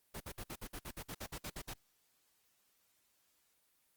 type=noise bursts; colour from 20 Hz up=pink; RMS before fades=-44 dBFS; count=14; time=0.14-1.738 s; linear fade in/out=10 ms; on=64 ms; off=54 ms; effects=white hiss -75 dBFS RMS until 3.96 s + Opus 24 kbps